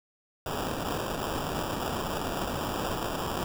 blue noise with sample-and-hold, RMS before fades -32 dBFS, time 0.46-3.44 s, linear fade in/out 2 ms, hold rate 2100 Hz, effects none

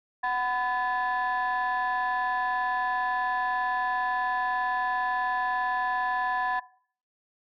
sine tone cluster, 745 / 1002 / 1728 Hz, F#5 / B5 / A6, +12 / +25 / -32 cents, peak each -28 dBFS, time 0.23-6.6 s, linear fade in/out 10 ms, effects noise-tail reverb RT60 0.5 s tail -19 dB re dry + tanh soft clip ceiling -20 dBFS

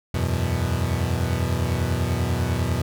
35% pulse chord, E suspended second, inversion none, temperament equal, 82.41 / 92.5 / 123.47 Hz, E2 / F#2 / B2, 0 / 0 / 0 cents, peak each -24 dBFS, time 0.14-2.82 s, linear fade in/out 5 ms, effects none

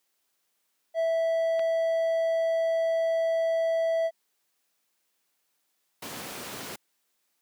triangle tone, 657 Hz, E5, 6 cents flat, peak -21 dBFS, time 0.94-4.11 s, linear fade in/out 50 ms
click, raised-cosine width 0.3 ms, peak -24 dBFS, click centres 1.594 s
pink noise, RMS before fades -37 dBFS, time 6.02-6.76 s, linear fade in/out 5 ms
effects white hiss -75 dBFS RMS until 7.41 s + high-pass 200 Hz 12 dB/octave

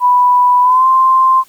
sine tone with pitch glide, 987.8 to 1046.5 Hz, B5 to C6, 0 to 0 cents, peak -6 dBFS, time 0-1.44 s, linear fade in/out 50 ms, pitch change +100 cents, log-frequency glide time 0.62-0.86 s, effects white hiss -47 dBFS RMS until 1.48 s + Opus 32 kbps

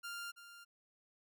sawtooth tone with echo, 1396.9 Hz, F6, in tune, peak -39 dBFS, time 0.03-0.32 s, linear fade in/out 20 ms, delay 330 ms, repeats 1, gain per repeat -11 dB, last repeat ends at 0.65 s, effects none

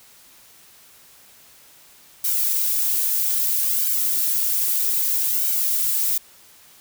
violet noise with flanger, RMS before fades -21 dBFS, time 2.24-6.18 s, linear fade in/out 5 ms, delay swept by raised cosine 1.3 to 4.1 ms, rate 0.62 Hz, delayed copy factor +0.7, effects white hiss -50 dBFS RMS until 6.8 s

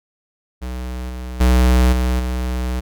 square tone with level steps, 62.4 Hz, B1, 19 cents sharp, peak -25 / -27 / -11 / -16 / -20 dBFS, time 0.61-2.81 s, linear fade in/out 20 ms, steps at 1.09 / 1.4 / 1.92 / 2.19 s, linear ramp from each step 10 ms, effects none

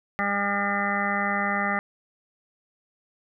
harmonic tone, 201.3 Hz, G3, 46 cents sharp, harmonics 1 / 2 / 3 / 4 / 6 / 7 / 8 / 9 / 10, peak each -30 / -40 / -34 / -30 / -30 / -33 / -42 / -30 / -30 dBFS, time 0.19-1.79 s, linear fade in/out 0 ms, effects none

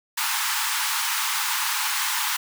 pink high-pass noise, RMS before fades -25 dBFS, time 0.17-2.37 s, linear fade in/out 10 ms, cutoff 840 Hz, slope 96 dB/octave, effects none

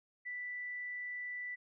sine tone, 1975.5 Hz, B6, in tune, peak -39 dBFS, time 0.25-1.56 s, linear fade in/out 20 ms, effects none

